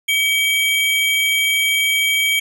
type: tone pair together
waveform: square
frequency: 2276 / 3193 Hz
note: C#7 / G7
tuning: +45 / +31 cents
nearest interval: tritone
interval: 586 cents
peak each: -17 / -20 dBFS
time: 0.08-2.4 s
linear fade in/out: 10 ms
effects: none